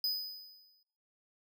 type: tone with exponential decay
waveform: square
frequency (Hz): 4996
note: D#8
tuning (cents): +6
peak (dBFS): -29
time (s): 0.04-0.83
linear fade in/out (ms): 2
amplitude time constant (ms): 170
effects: noise-tail reverb RT60 0.5 s tail -17 dB re dry